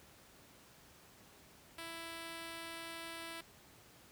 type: tone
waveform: 5% pulse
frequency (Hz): 331.2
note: E4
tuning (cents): +8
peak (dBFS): -33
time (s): 1.78-3.41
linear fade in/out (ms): 5
effects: pink hiss -61 dBFS RMS until 4.11 s + high-pass 60 Hz 12 dB/octave